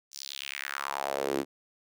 sawtooth tone with high-pass filter sweep, 69.3 Hz, C#2, in tune, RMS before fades -34 dBFS, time 0.11-1.45 s, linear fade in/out 50 ms, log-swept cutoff 6000 to 290 Hz, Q 3, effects none

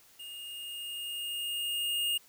square tone with level ramp, 2838 Hz, F7, 27 cents sharp, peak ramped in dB -43 to -28 dBFS, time 0.19-2.18 s, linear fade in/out 10 ms, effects white hiss -60 dBFS RMS until 2.28 s

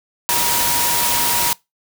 sine tone in noise, 952 Hz, A#5, 36 cents sharp, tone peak -22 dBFS, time 0.29-1.53 s, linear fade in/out 0 ms, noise white, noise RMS -18 dBFS, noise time 0.29-1.53 s, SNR -7 dB, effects noise-tail reverb RT60 0.2 s tail -23 dB re dry

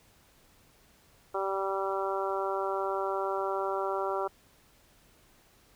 harmonic tone, 194.1 Hz, G3, 17 cents flat, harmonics 2 / 3 / 4 / 5 / 6 / 7, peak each -33 / -35 / -36 / -37 / -38 / -38 dBFS, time 1.34-4.28 s, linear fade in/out 10 ms, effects pink hiss -62 dBFS RMS until 5.75 s

